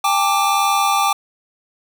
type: chord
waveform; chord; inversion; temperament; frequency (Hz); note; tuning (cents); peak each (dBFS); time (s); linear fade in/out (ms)
square; G suspended second; none; equal with one note detuned; 798.6 / 880 / 1174.7; G5 / A5 / D6; +32 / 0 / 0; -19 / -23 / -18; 0.04-1.13; 5
effects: none